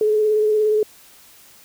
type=tone with vibrato; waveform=sine; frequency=427.5 Hz; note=A4; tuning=50 cents flat; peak=-14 dBFS; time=0.01-0.83 s; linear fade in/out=2 ms; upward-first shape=sine; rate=17 Hz; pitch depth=23 cents each way; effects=white hiss -48 dBFS RMS until 1.64 s